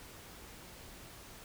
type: silence
effects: pink hiss -52 dBFS RMS until 1.44 s